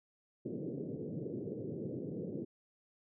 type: band-pass noise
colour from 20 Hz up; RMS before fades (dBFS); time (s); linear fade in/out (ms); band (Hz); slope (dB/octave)
white; -41; 0.45-2.45; 10; 110 to 470; 48
effects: none